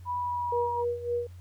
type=tone with pitch glide; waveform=sine; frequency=981 to 954.7 Hz; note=B5 to A#5; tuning=-12 to +41 cents; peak=-28 dBFS; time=0.05-0.85 s; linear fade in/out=50 ms; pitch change=-47 cents; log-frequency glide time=0.19-0.69 s
type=tone with tremolo; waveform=sine; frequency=479.2 Hz; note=A#4; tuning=48 cents sharp; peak=-25 dBFS; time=0.52-1.27 s; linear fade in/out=5 ms; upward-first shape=sine; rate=3.6 Hz; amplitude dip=75%
effects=added 89 Hz sine -43 dBFS peak until 1.4 s + pink hiss -63 dBFS RMS until 1.4 s